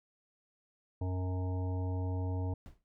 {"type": "harmonic tone", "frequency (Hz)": 92, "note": "F#2", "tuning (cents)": -9, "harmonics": [1, 3, 5, 7, 9, 10], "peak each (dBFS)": [-32, -42, -46, -49, -51, -52], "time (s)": [1.01, 2.54], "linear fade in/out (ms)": 5}
{"type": "noise with exponential decay", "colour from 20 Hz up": "brown", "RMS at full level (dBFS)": -44, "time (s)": [2.66, 2.84], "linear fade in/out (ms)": 0, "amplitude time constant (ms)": 38}
{"effects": []}